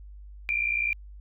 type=tone pair together; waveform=sine; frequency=2349 / 2409 Hz; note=D7 / D7; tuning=0 / +43 cents; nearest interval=unison; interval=43 cents; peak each=-27 dBFS; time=0.49-0.93 s; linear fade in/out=0 ms; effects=added 50 Hz sine -42 dBFS peak until 1.2 s